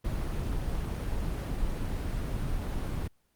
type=noise; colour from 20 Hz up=brown; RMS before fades=-31 dBFS; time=0.04-3.08 s; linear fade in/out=10 ms; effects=pink hiss -73 dBFS RMS until 3.35 s + Opus 24 kbps